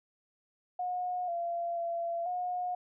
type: tone with pitch steps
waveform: sine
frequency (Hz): 723 / 686 / 680 / 721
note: F#5 / F5 / F5 / F#5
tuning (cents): -40 / -31 / -46 / -45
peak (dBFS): -31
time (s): 0.79-2.75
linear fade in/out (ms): 5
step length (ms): 490
effects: none